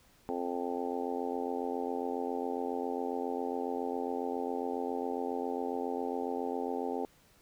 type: harmonic tone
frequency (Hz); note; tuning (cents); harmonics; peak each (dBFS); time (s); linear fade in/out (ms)
87.31; F2; 0; 3 / 4 / 5 / 6 / 7 / 8 / 9 / 10; -38 / -41 / -37 / -42 / -46 / -49 / -39 / -46; 0.29-7.05; 0
effects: pink hiss -64 dBFS RMS until 7.41 s